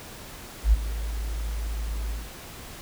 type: tone with ADSR envelope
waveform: sine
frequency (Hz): 53.7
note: A1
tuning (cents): -41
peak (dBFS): -12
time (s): 0.63-2.31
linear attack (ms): 98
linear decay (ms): 27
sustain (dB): -15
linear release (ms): 200
effects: pink hiss -42 dBFS RMS until 2.81 s